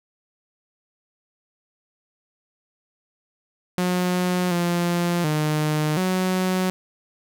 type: tone with pitch steps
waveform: sawtooth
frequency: 180.4 / 173.6 / 152.7 / 185.3 Hz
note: F#3 / F3 / D#3 / F#3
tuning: -44 / -10 / -32 / +3 cents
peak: -16 dBFS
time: 3.78-6.7 s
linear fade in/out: 0 ms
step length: 730 ms
effects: none